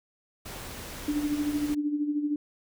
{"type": "noise", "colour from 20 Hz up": "pink", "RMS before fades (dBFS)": -40, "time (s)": [0.45, 1.75], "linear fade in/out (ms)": 10}
{"type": "tone with tremolo", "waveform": "sine", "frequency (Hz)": 294.7, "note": "D4", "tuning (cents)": 6, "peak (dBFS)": -23, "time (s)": [1.08, 2.36], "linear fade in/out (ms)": 2, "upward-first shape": "sine", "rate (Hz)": 13, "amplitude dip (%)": 60}
{"effects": []}